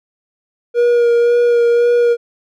triangle tone with vibrato, 475.8 Hz, A#4, 35 cents sharp, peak -7 dBFS, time 0.74-2.17 s, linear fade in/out 50 ms, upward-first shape sine, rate 1.9 Hz, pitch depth 16 cents each way, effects none

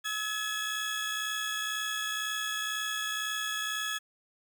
30% pulse tone cluster, 1289 / 1696 / 3330 Hz, E6 / G#6 / G#7, -39 / +36 / +4 cents, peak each -36 / -31 / -34 dBFS, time 0.04-3.99 s, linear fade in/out 20 ms, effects 11-bit

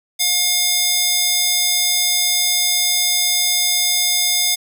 square tone with high-pass filter, 714 Hz, F5, 38 cents sharp, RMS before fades -17 dBFS, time 0.19-4.56 s, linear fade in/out 20 ms, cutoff 4100 Hz, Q 0.98, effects none

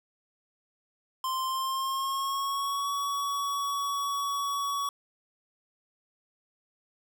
square tone with pitch glide, 1045 to 1126.5 Hz, C6 to C#6, -2 to +28 cents, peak -29 dBFS, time 1.24-4.89 s, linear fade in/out 2 ms, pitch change +130 cents, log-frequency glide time 1.44-2.91 s, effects none

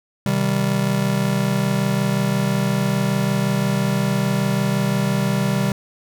square chord, C minor, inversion none, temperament just, 130.81 / 156.98 / 196.22 Hz, C3 / Eb3 / G3, 0 / +16 / +2 cents, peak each -23 / -25 / -21 dBFS, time 0.26-5.72 s, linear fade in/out 2 ms, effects none

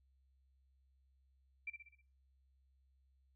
sine tone with echo, 2349 Hz, D7, in tune, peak -40 dBFS, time 1.67-1.7 s, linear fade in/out 5 ms, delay 63 ms, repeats 5, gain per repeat -6 dB, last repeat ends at 2.015 s, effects noise-tail reverb RT60 0.5 s tail -21 dB re dry + added 66 Hz sine -70 dBFS peak until 3.35 s

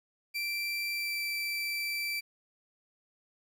30% pulse tone with pitch glide, 2348 to 2333 Hz, D7 to D7, -1 to -12 cents, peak -29 dBFS, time 0.34-2.21 s, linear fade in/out 20 ms, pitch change -11 cents, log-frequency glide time 0.93-1.21 s, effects 11-bit

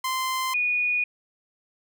sawtooth / sine tone pair in turn, 1039 / 2460 Hz, C6 / D#7, -12 / -20 cents, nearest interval octave + minor third, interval 1492 cents, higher second, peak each -21 dBFS, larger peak neither, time 0.04-0.54 / 0.54-1.04 s, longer neither, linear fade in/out 5 ms, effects none

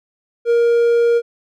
triangle tone, 470 Hz, A#4, 14 cents sharp, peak -9 dBFS, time 0.45-1.22 s, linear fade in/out 50 ms, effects none

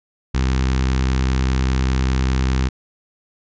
sawtooth tone with notch filter, 65 Hz, C2, 11 cents flat, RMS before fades -18 dBFS, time 0.34-2.69 s, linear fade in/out 10 ms, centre 600 Hz, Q 1.1, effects resampled to 16000 Hz

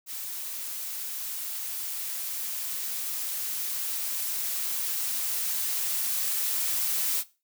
blue noise with level ramp, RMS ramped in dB -36 to -27 dBFS, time 0.06-7.24 s, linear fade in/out 50 ms, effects noise-tail reverb RT60 0.3 s tail -18 dB re dry

